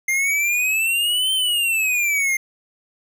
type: exponential two-way sweep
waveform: square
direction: up then down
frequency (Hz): 2099 to 3118 to 2099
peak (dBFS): -18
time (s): 0.08-2.37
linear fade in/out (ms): 5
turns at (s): 1.33
effects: none